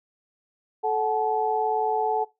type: tone cluster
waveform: sine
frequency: 435.4 / 744 / 862 Hz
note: A4 / F#5 / A5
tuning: -18 / +9 / -36 cents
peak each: -26 dBFS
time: 0.83-2.25 s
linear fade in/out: 20 ms
effects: noise-tail reverb RT60 0.2 s tail -20 dB re dry